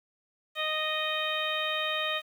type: harmonic tone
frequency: 620 Hz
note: D#5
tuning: 6 cents flat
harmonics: 1 / 2 / 3 / 4 / 5 / 6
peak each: -35 / -35 / -35 / -35 / -35 / -35 dBFS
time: 0.55-2.22 s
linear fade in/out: 50 ms
effects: 9-bit